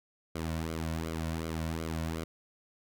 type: tone with flanger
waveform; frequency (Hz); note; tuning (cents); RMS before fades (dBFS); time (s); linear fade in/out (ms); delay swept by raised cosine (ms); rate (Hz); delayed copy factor
sawtooth; 81; E2; -30; -35; 0.35-2.24; 5; 1.1 to 2.5; 2.7; -0.75
effects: none